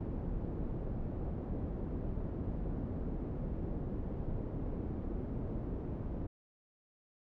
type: low-pass noise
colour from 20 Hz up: pink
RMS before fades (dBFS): -38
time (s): 0-6.27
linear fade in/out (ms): 10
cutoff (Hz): 380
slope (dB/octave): 12
effects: none